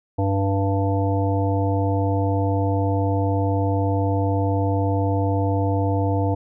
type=harmonic tone; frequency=98 Hz; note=G2; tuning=in tune; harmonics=1 / 3 / 5 / 7 / 9; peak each=-20 / -25 / -27 / -28 / -30 dBFS; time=0.18-6.35 s; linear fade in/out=10 ms; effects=none